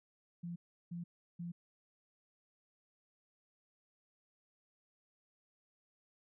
sine tone bursts, 172.3 Hz, F3, 23 cents flat, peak -40 dBFS, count 3, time 0.43-1.52 s, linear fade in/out 10 ms, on 130 ms, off 350 ms, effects none

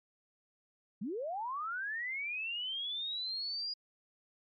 sine linear sweep, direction up, 173.8 to 4894 Hz, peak -35 dBFS, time 1.01-3.74 s, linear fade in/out 10 ms, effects MP3 32 kbps

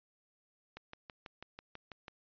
click train, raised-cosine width 0.3 ms, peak -30 dBFS, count 9, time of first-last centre 0.77-2.081 s, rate 6.1 Hz, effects resampled to 11025 Hz

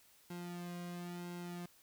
sawtooth tone with flanger, 175.3 Hz, F3, 7 cents sharp, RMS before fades -45 dBFS, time 0.3-1.66 s, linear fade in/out 5 ms, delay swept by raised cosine 1.7 to 2.27 ms, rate 0.98 Hz, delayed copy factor -0.8, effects white hiss -66 dBFS RMS until 1.82 s

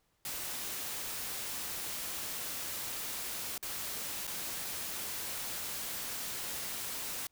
white noise with dropouts, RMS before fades -39 dBFS, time 0.25-7.27 s, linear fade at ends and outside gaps 2 ms, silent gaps 3.579-3.627 / 4.269-4.275 s, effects pink hiss -75 dBFS RMS until 7.31 s

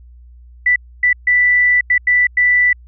sine tone bursts at uneven times, 1975.5 Hz, B6, in tune, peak -9 dBFS, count 6, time 0.66-0.76 / 1.03-1.13 / 1.27-1.81 / 1.9-1.98 / 2.07-2.27 / 2.37-2.73 s, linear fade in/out 5 ms, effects added 60 Hz sine -38 dBFS peak until 2.87 s

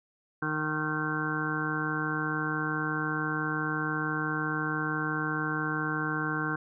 harmonic tone, 154.1 Hz, D#3, 16 cents flat, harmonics 1 / 2 / 3 / 5 / 6 / 7 / 8 / 9 / 10, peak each -35 / -34 / -40 / -42 / -45 / -37 / -45 / -36 / -33 dBFS, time 0.42-6.56 s, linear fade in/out 5 ms, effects none

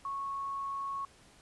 sine tone, 1103 Hz, C#6, 9 cents flat, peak -34 dBFS, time 0.05-1.05 s, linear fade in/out 2 ms, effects pink hiss -60 dBFS RMS until 1.41 s + resampled to 24000 Hz

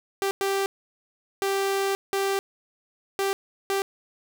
sawtooth tone bursts at uneven times, 392 Hz, G4, in tune, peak -19 dBFS, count 6, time 0.22-0.31 / 0.41-0.66 / 1.42-1.95 / 2.13-2.39 / 3.19-3.33 / 3.7-3.82 s, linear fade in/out 0 ms, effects none

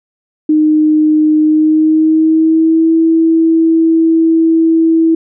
sine tone with pitch glide, 307.6 to 325.9 Hz, D#4 to E4, -20 to -20 cents, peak -6 dBFS, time 0.49-5.15 s, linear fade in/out 5 ms, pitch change +100 cents, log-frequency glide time 1.41-2.93 s, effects none

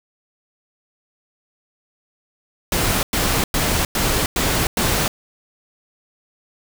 pink noise bursts, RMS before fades -19 dBFS, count 6, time 2.72-5.08 s, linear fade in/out 2 ms, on 310 ms, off 100 ms, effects none

